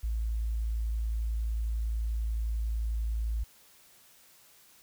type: tone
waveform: sine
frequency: 55.6 Hz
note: A1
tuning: 19 cents sharp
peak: -28 dBFS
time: 0.03-3.44 s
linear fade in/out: 10 ms
effects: white hiss -59 dBFS RMS until 4.82 s